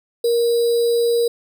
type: tone with sample-and-hold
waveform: sine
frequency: 470.3 Hz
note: A#4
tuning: 15 cents sharp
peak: -14 dBFS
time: 0.24-1.28 s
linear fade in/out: 5 ms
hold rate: 4410 Hz
effects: none